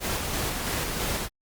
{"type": "noise with tremolo", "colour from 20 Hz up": "pink", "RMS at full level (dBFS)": -28, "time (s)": [0, 1.29], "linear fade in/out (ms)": 50, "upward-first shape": "square", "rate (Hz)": 3, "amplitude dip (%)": 25, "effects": ["Opus 48 kbps"]}